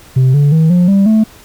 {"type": "tone with pitch steps", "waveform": "sine", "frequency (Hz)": [129.9, 144.13, 159.93, 177.45, 196.89, 218.5], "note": ["C3", "D3", "D#3", "F3", "G3", "A3"], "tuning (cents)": [-12, -32, 48, 28, 8, -12], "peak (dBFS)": -3, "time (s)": [0.16, 1.24], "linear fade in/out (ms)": 10, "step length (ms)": 180, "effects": ["tanh soft clip ceiling -5 dBFS", "pink hiss -40 dBFS RMS until 1.44 s"]}